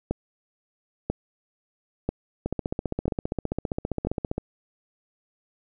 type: two click trains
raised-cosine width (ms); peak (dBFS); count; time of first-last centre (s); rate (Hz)
2; -11 / -13; 5 / 30; 0.11-4.07 / 2.46-4.381; 1.01 / 15.1
effects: none